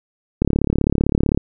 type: click train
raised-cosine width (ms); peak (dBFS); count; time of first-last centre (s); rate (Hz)
3; -3; 35; 0.42-1.375; 35.6
effects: none